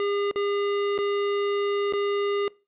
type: tone with dropouts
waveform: square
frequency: 405 Hz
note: G#4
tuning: 43 cents flat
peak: -24 dBFS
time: 0-2.48 s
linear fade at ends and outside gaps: 1 ms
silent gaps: 0.312-0.359 / 0.979-0.987 / 1.925-1.935 s
effects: noise-tail reverb RT60 0.3 s tail -22 dB re dry + resampled to 8000 Hz